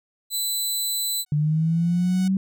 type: tone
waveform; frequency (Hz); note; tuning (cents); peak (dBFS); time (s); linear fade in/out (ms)
15% pulse; 4000; B7; +21; -16; 0.3-1.25; 50
type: tone with exponential growth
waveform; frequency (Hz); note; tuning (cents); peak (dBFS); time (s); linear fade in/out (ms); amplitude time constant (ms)
5% pulse; 740; F#5; 0; -24; 1.26-2.28; 5; 220
type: linear sweep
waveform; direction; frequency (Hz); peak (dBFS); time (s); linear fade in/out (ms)
sine; up; 146.83 to 193.3; -18; 1.32-2.37; 2
effects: none